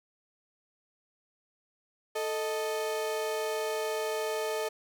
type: tone pair together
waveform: 35% pulse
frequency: 440 / 622.7 Hz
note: A4 / D#5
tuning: 0 / +1 cents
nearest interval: tritone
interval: 601 cents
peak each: -30 / -33 dBFS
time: 2.15-4.69 s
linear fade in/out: 10 ms
effects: none